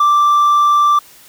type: tone with hard clipping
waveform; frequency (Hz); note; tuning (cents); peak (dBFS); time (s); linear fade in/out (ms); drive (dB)
sine; 1174.7; D6; 0; -9; 0-0.99; 5; 2
effects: white hiss -43 dBFS RMS until 1.28 s